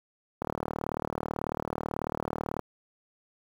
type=click train; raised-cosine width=1 ms; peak=-16 dBFS; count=84; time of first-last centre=0.42-2.593 s; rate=38.2 Hz; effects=high-pass 80 Hz 12 dB/octave + 8-bit